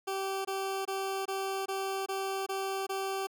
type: tone bursts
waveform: 20% pulse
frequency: 387.3 Hz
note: G4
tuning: 21 cents flat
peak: -27 dBFS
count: 8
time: 0.07-3.271 s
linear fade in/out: 10 ms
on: 380 ms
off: 23 ms
effects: none